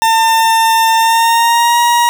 40% pulse tone with pitch glide, 901 to 950.7 Hz, A5 to A#5, +41 to +34 cents, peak -7 dBFS, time 0.02-2.09 s, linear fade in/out 0 ms, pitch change +93 cents, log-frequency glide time 0.97-1.79 s, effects none

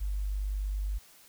sine tone, 49.6 Hz, G1, 21 cents sharp, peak -29 dBFS, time 0-0.99 s, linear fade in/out 20 ms, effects white hiss -57 dBFS RMS until 1.28 s

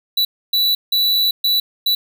square tone bursts at uneven times, 3951 Hz, B7, in tune, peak -14 dBFS, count 5, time 0.17-0.25 / 0.53-0.75 / 0.92-1.31 / 1.44-1.6 / 1.86-1.95 s, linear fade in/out 5 ms, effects none

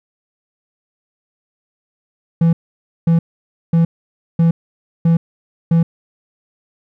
triangle tone bursts, 166.3 Hz, E3, 16 cents sharp, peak -7 dBFS, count 6, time 2.41-5.83 s, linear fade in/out 5 ms, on 120 ms, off 540 ms, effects none

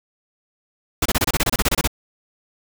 pink noise bursts, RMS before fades -18 dBFS, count 14, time 1.02-1.875 s, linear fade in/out 5 ms, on 36 ms, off 27 ms, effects none

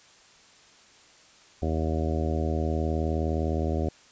harmonic tone, 79.5 Hz, D#2, 38 cents sharp, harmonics 1 / 2 / 3 / 4 / 5 / 6 / 7 / 8 / 9, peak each -27 / -34 / -33 / -34 / -34 / -40 / -36 / -39 / -38 dBFS, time 1.62-3.89 s, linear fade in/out 5 ms, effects white hiss -55 dBFS RMS until 4.11 s + resampled to 16000 Hz

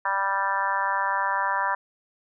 harmonic tone, 196 Hz, G3, in tune, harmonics 3 / 4 / 5 / 6 / 7 / 8 / 9, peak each -36 / -33 / -25 / -32 / -33 / -31 / -31 dBFS, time 0.05-1.75 s, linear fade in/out 5 ms, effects none

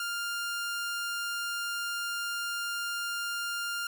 sawtooth tone, 1401 Hz, F6, 5 cents sharp, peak -28 dBFS, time 0-3.87 s, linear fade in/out 2 ms, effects none

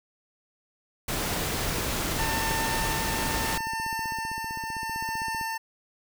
pink noise, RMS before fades -29 dBFS, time 1.08-3.58 s, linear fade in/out 5 ms
25% pulse tone with tremolo, 898 Hz, A5, 35 cents sharp, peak -25 dBFS, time 2.18-5.58 s, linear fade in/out 10 ms, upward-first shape sine, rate 0.73 Hz, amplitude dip 30%
click train, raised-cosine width 3 ms, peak -28 dBFS, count 48, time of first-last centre 2.38-5.412 s, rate 15.5 Hz
effects none

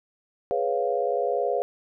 sine chord, C# dominant seventh, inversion second, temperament equal, 415.3 / 493.9 / 554.4 / 698.5 Hz, G#4 / B4 / C#5 / E#5, 0 / 0 / 0 / 0 cents, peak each -29 / -27 / -28 / -28 dBFS, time 0.51-1.62 s, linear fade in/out 0 ms, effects none

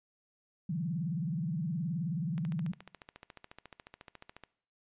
sine tone with vibrato, 164.4 Hz, E3, 4 cents flat, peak -31 dBFS, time 0.69-2.72 s, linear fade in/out 5 ms, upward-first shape sine, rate 19 Hz, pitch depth 250 cents each way
click train, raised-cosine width 0.3 ms, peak -31 dBFS, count 30, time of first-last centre 2.38-4.437 s, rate 14.1 Hz
effects noise-tail reverb RT60 0.6 s tail -21 dB re dry + resampled to 8000 Hz

